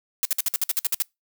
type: noise bursts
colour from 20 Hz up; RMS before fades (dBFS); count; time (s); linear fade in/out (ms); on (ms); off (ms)
blue; -22; 11; 0.23-1.022; 0; 22; 55
effects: noise-tail reverb RT60 0.2 s tail -26 dB re dry

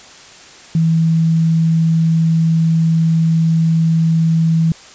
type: tone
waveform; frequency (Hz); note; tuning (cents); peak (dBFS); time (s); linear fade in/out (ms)
sine; 162.9; E3; -20; -10; 0.75-4.72; 2
effects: white hiss -39 dBFS RMS until 4.94 s + resampled to 16000 Hz

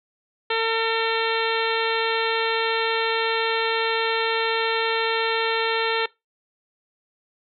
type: harmonic tone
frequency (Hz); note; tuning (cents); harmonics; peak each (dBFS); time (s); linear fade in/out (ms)
451.8; A4; +46; 1 / 2 / 3 / 4 / 5 / 6 / 7 / 8 / 9; -24 / -27 / -29 / -30 / -31 / -32 / -32 / -33 / -34; 0.5-6.06; 5
effects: noise-tail reverb RT60 0.2 s tail -21 dB re dry

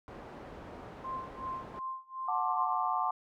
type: low-pass noise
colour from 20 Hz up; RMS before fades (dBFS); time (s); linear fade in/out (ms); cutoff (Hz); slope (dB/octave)
white; -47; 0.08-1.79; 0; 770; 12
type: tone with tremolo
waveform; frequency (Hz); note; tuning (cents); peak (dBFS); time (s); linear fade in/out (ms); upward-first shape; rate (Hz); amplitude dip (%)
sine; 1049; C6; +4; -34; 1.04-2.74; 5; sine; 2.7; 95
type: chord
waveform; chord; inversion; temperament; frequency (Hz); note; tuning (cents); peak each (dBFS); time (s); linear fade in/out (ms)
sine; D dominant seventh; first; just; 734.2 / 881 / 1057.2 / 1174.7; F#5 / A5 / C6 / D6; -14 / +2 / +18 / 0; -34; 2.28-3.11; 5
effects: none

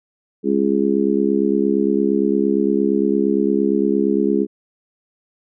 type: harmonic tone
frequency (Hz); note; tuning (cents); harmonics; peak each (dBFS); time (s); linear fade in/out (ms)
68.7; C#2; -15; 3 / 4 / 5 / 6; -20 / -20 / -20 / -20; 0.43-4.47; 50
effects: none

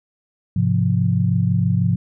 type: chord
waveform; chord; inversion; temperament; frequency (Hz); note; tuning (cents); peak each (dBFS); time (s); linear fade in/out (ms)
sine; F minor; first; just; 104.77 / 130.96 / 174.61; Ab2 / C3 / F3; +16 / +2 / 0; -19 / -20 / -19; 0.56-1.96; 5
effects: none

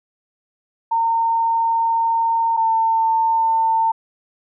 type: tone pair in turn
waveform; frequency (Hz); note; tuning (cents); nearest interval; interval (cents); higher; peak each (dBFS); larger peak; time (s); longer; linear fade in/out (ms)
sine; 914 / 900.4; A#5 / A5; -34 / +40; unison; 26; first; -15 / -14; second; 0.91-2.57 / 2.57-3.92; first; 10
effects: none

